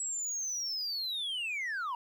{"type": "linear sweep", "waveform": "sine", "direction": "down", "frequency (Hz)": [7820, 926], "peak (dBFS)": -30, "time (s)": [0, 1.95], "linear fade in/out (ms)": 2, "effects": ["tanh soft clip ceiling -32 dBFS", "11-bit"]}